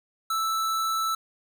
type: tone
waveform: square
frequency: 1318.5 Hz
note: E6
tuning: in tune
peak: -25 dBFS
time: 0.3-1.15 s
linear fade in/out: 5 ms
effects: none